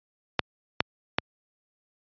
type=clicks; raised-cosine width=0.3 ms; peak=-4 dBFS; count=3; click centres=0.393 / 0.805 / 1.185 s; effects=high-pass 80 Hz 12 dB/octave + resampled to 11025 Hz